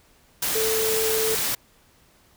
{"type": "tone in noise", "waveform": "sine", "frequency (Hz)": 441.8, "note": "A4", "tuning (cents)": 7, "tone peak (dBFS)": -23, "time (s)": [0.55, 1.35], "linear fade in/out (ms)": 5, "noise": "white", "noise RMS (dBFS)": -25, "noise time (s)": [0.42, 1.55], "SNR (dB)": -1, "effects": ["pink hiss -58 dBFS RMS until 2.36 s"]}